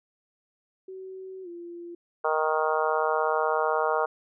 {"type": "tone with pitch glide", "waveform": "sine", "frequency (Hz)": [377.8, 344.4], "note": ["F#4", "F4"], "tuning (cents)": [36, -24], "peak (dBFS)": -37, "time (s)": [0.88, 1.95], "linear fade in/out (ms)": 5, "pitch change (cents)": -160, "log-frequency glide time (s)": [1.43, 1.48]}
{"type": "harmonic tone", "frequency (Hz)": 156.2, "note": "D#3", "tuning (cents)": 7, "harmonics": [3, 4, 5, 6, 7, 8, 9], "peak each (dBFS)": [-28, -29, -30, -31, -31, -32, -33], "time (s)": [2.24, 4.06], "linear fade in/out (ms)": 10}
{"effects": []}